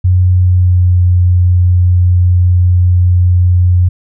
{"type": "tone with pitch glide", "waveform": "sine", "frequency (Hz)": [91, 89.49], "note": ["F#2", "F2"], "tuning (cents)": [-28, 43], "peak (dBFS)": -5, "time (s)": [0.04, 3.89], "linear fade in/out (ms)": 10, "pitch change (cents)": -29, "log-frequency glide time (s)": [0.34, 0.96], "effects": []}